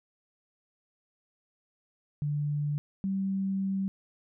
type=tone pair in turn; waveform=sine; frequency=146.83 / 193.49 Hz; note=D3 / G3; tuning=0 / -22 cents; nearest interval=perfect fourth; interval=478 cents; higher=second; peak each=-27 dBFS; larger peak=neither; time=2.22-2.78 / 3.04-3.88 s; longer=second; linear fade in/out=0 ms; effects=none